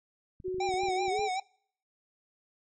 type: clicks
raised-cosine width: 5 ms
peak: -36 dBFS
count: 10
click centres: 0.402 / 0.482 / 0.544 / 0.584 / 0.69 / 0.74 / 0.835 / 0.886 / 1.082 / 1.193 s
type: tone with pitch glide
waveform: sine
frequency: 370 to 422.6 Hz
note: F#4 to G#4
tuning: 0 to +30 cents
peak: -30 dBFS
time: 0.44-1.29 s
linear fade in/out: 20 ms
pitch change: +230 cents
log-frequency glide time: 1.1-1.15 s
type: tone with vibrato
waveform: square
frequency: 767 Hz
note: G5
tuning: 38 cents flat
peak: -30 dBFS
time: 0.6-1.4 s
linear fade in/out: 5 ms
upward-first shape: sine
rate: 5.2 Hz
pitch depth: 76 cents each way
effects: noise-tail reverb RT60 0.6 s tail -25 dB re dry + MP3 32 kbps